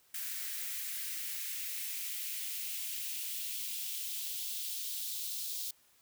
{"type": "noise with high-pass filter sweep", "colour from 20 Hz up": "blue", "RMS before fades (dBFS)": -39, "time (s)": [0.14, 5.71], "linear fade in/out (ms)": 5, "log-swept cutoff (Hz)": [1700, 3900], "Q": 2.1, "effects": ["white hiss -67 dBFS RMS until 6.01 s"]}